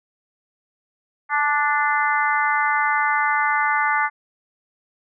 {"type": "harmonic tone with a mistuned harmonic", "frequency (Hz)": 293.7, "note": "D4", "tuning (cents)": 0, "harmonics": [3, 4, 5, 6, 7], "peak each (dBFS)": [-22, -23, -24, -25, -25], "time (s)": [1.29, 4.1], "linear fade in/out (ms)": 50, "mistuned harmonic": 3, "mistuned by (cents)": -19, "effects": []}